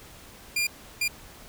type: tone bursts at uneven times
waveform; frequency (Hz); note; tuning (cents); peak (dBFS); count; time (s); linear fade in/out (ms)
sawtooth; 2400; D7; +37; -20; 2; 0.56-0.67 / 1.01-1.08; 5
effects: pink hiss -48 dBFS RMS until 1.48 s